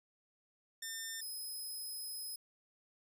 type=tone pair in turn; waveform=10% pulse; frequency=1800 / 5091 Hz; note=A6 / D#8; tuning=+39 / +39 cents; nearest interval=octave + tritone; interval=1800 cents; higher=second; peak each=-32 / -36 dBFS; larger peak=first; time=0.82-1.21 / 1.21-2.36 s; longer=second; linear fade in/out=5 ms; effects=none